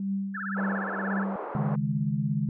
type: tone with tremolo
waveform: sine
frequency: 196 Hz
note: G3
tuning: in tune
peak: -25 dBFS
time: 0-1.36 s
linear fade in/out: 2 ms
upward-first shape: triangle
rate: 1.9 Hz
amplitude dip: 80%
type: tone with vibrato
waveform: sine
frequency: 1507 Hz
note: F#6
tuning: 31 cents sharp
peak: -32 dBFS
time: 0.34-1.24 s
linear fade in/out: 10 ms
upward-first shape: sine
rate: 17 Hz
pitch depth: 270 cents each way
type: band-pass noise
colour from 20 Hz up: pink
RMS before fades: -36 dBFS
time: 0.56-1.76 s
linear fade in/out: 10 ms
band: 400 to 1200 Hz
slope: 24 dB/octave
type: chord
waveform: sine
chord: C# suspended second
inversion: none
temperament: equal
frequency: 138.59 / 155.56 / 207.7 Hz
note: C#3 / D#3 / G#3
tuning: 0 / 0 / 0 cents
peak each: -29 dBFS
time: 1.55-2.49 s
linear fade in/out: 2 ms
effects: none